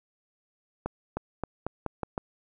accelerating click train, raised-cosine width 1 ms, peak -16 dBFS, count 7, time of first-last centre 0.86-2.178 s, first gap 310 ms, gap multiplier 0.86, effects none

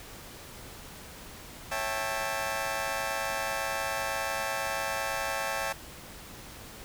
20% pulse chord, A dominant seventh, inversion first, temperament just, 550 / 660 / 792 / 880 Hz, C#5 / E5 / G5 / A5, -14 / +2 / +18 / 0 cents, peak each -31 dBFS, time 1.71-5.73 s, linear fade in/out 10 ms, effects pink hiss -46 dBFS RMS until 6.84 s

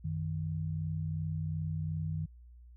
sine tone pair together, 93.8 / 156.57 Hz, F#2 / D#3, +24 / +11 cents, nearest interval major sixth, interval 887 cents, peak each -36 / -34 dBFS, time 0.04-2.26 s, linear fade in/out 10 ms, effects added 60 Hz sine -51 dBFS peak until 2.76 s

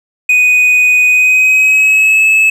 triangle tone with pitch glide, 2489 to 2596 Hz, D#7 to E7, 0 to -27 cents, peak -4 dBFS, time 0.29-2.5 s, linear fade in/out 5 ms, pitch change +73 cents, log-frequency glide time 1.08-2.26 s, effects none

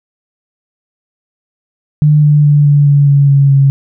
sine tone with pitch steps, 150 / 148.19 / 146.4 / 144.64 / 142.9 / 141.17 / 139.47 / 137.79 Hz, D3 / D3 / D3 / D3 / D3 / C#3 / C#3 / C#3, +37 / +16 / -5 / -26 / -47 / +32 / +11 / -10 cents, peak -4 dBFS, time 2.02-3.7 s, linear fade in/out 0 ms, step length 210 ms, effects none

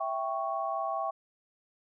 sine chord, C# diminished, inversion first, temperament equal, 659.3 / 784 / 1108.7 Hz, E5 / G5 / C#6, 0 / 0 / 0 cents, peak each -34 dBFS, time 0-1.11 s, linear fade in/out 10 ms, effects none

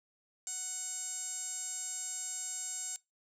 sawtooth tone with band-pass filter, 740 Hz, F#5, in tune, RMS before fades -39 dBFS, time 0.47-2.96 s, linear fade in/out 0 ms, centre 7400 Hz, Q 9.9, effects noise-tail reverb RT60 0.2 s tail -22 dB re dry

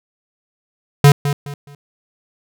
square tone with echo, 143.1 Hz, D3, 45 cents flat, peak -5 dBFS, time 1.04-1.12 s, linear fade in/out 2 ms, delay 210 ms, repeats 3, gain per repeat -11 dB, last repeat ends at 1.75 s, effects none

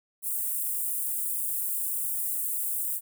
white high-pass noise, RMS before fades -30 dBFS, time 0.22-3.01 s, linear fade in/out 50 ms, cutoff 8400 Hz, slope 48 dB/octave, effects none

